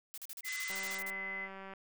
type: noise bursts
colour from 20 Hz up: blue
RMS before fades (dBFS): -45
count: 13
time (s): 0.14-1.101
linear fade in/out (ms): 0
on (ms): 37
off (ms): 40
type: tone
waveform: sine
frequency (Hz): 2032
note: B6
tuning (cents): +49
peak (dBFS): -38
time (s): 0.43-1.49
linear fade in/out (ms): 50
type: band-pass noise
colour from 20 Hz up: white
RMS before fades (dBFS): -45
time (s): 0.44-1.01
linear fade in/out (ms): 50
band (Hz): 1100 to 8800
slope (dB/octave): 96
type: click train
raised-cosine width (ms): 0.5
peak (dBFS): -33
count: 201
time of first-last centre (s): 0.7-1.736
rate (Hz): 193
effects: none